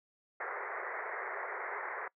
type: band-pass noise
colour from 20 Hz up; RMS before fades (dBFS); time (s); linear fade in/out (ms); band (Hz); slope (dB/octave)
white; -40; 0.4-2.08; 5; 370 to 2100; 96
effects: noise-tail reverb RT60 0.1 s tail -23 dB re dry